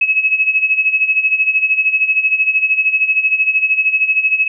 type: tone with tremolo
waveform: sine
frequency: 2572 Hz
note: E7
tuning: 43 cents flat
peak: -8 dBFS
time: 0.01-4.48 s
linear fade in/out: 5 ms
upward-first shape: sine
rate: 13 Hz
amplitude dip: 75%
effects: none